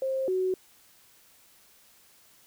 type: tone pair in turn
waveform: sine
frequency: 530 / 372.5 Hz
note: C5 / F#4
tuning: +22 / +12 cents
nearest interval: tritone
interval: 610 cents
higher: first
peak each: -26 / -24 dBFS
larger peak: second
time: 0.02-0.28 / 0.28-0.54 s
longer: neither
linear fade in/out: 2 ms
effects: white hiss -59 dBFS RMS until 2.46 s